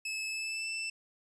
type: tone with pitch glide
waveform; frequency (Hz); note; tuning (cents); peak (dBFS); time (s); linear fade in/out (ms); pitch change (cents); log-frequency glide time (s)
sawtooth; 2600 to 2655; E7 to E7; -24 to +12; -31; 0.05-0.9; 5; +36; 0.27-0.69
effects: resampled to 22050 Hz + 12-bit